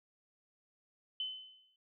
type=tone with exponential decay; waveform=sine; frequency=3040 Hz; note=F#7; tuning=46 cents sharp; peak=-33 dBFS; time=1.2-1.76 s; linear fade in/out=2 ms; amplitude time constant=120 ms; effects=none